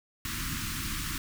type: band-stop noise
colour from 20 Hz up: pink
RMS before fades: -34 dBFS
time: 0.25-1.18 s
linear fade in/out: 2 ms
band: 310 to 1100 Hz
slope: 48 dB/octave
effects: none